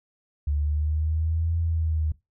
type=exponential two-way sweep; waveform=sine; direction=up then down; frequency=72.2 to 83.7 to 76.9 Hz; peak=-22 dBFS; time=0.47-2.12 s; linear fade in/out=5 ms; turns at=1.58 s; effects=noise-tail reverb RT60 0.2 s tail -19 dB re dry